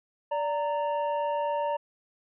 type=tone pair together; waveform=triangle; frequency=582.8 / 924 Hz; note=D5 / A#5; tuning=-13 / -16 cents; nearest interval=minor sixth; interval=797 cents; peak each=-27 dBFS; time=0.31-1.77 s; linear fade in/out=10 ms; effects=resampled to 8000 Hz